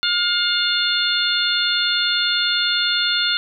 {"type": "harmonic tone", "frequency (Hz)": 710, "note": "F5", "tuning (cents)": 28, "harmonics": [2, 3, 4, 5, 6], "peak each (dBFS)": [-22, -31, -24, -21, -23], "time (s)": [0.03, 3.37], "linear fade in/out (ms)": 0, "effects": []}